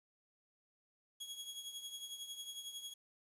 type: tone with tremolo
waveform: sawtooth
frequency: 3322 Hz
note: G#7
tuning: in tune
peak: -39 dBFS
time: 1.2-2.94 s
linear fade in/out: 10 ms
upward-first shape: triangle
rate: 11 Hz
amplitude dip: 70%
effects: resampled to 32000 Hz + 11-bit